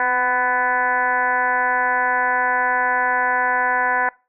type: tone with frequency modulation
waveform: sine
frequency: 1244.5 Hz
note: D#6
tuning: in tune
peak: -16 dBFS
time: 0-4.09 s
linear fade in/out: 2 ms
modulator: 247 Hz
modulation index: 2.5
effects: noise-tail reverb RT60 0.3 s tail -23 dB re dry